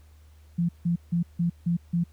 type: tone bursts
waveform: sine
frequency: 171.3 Hz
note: F3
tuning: 33 cents flat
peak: -21 dBFS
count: 6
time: 0.58-2.04 s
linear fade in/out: 10 ms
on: 110 ms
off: 160 ms
effects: added 76 Hz sine -50 dBFS peak until 2.12 s + pink hiss -64 dBFS RMS until 2.12 s